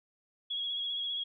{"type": "tone with vibrato", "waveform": "sine", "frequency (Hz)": 3322, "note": "G#7", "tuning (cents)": 0, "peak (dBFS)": -32, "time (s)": [0.5, 1.24], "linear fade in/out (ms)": 10, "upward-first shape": "sine", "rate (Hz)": 15, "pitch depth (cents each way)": 31, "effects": []}